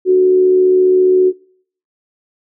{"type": "tone with amplitude modulation", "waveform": "sine", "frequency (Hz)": 370, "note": "F#4", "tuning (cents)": 0, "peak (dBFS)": -5, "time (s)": [0.05, 1.33], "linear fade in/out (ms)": 50, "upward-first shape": "sine", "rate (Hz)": 74.8, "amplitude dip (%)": 35, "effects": ["noise-tail reverb RT60 0.6 s tail -25 dB re dry"]}